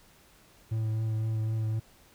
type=tone with vibrato; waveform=triangle; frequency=110.3 Hz; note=A2; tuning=5 cents sharp; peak=-25 dBFS; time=0.71-1.8 s; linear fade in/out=10 ms; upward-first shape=triangle; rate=3.9 Hz; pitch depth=19 cents each way; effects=pink hiss -59 dBFS RMS until 2.14 s